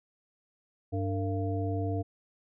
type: harmonic tone with a mistuned harmonic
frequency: 98 Hz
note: G2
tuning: in tune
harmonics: 1 / 3 / 5 / 7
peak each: -30 / -35 / -37 / -38 dBFS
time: 0.92-2.03 s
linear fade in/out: 20 ms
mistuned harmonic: 5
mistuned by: -120 cents
effects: none